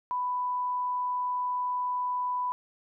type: tone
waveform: sine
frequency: 993 Hz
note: B5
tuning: 9 cents sharp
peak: -27 dBFS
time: 0.11-2.52 s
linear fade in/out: 0 ms
effects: none